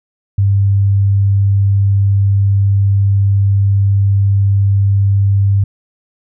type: tone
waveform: sine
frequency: 99.2 Hz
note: G2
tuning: 21 cents sharp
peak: -8 dBFS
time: 0.38-5.64 s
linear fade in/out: 5 ms
effects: none